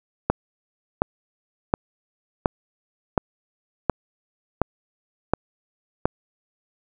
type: click train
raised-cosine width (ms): 1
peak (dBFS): -3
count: 9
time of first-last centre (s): 0.3-6.055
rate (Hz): 1.39
effects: none